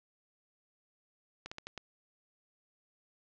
slowing click train, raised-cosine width 0.2 ms, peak -24 dBFS, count 5, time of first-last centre 1.46-1.777 s, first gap 55 ms, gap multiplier 1.25, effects low-pass 6000 Hz 12 dB/octave + 11-bit

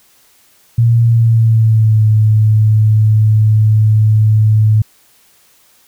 sine tone with pitch glide, 116.54 to 108.11 Hz, A#2 to A2, 0 to -30 cents, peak -6 dBFS, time 0.78-4.82 s, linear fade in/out 5 ms, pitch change -130 cents, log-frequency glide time 1.03-2.04 s, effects white hiss -50 dBFS RMS until 5.87 s

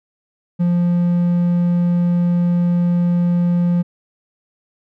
triangle tone, 174.61 Hz, F3, in tune, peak -11 dBFS, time 0.59-3.83 s, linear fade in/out 20 ms, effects none

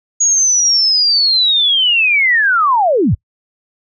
sine linear sweep, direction down, 6730 to 58.7 Hz, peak -9 dBFS, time 0.2-3.15 s, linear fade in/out 10 ms, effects noise-tail reverb RT60 0.1 s tail -24 dB re dry

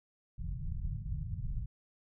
pink low-pass noise, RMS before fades -37 dBFS, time 0.38-1.66 s, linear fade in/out 10 ms, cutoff 160 Hz, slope 48 dB/octave, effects none

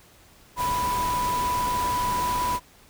sine tone in noise, 987.8 Hz, B5, in tune, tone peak -23 dBFS, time 0.56-2.6 s, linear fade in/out 50 ms, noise pink, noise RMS -32 dBFS, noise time 0.56-2.6 s, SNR +6 dB, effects pink hiss -54 dBFS RMS until 2.89 s

